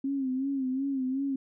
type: tone with vibrato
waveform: sine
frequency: 267 Hz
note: C4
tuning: 35 cents sharp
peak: -27 dBFS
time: 0.04-1.36 s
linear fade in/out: 5 ms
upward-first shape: sine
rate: 2.7 Hz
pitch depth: 73 cents each way
effects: none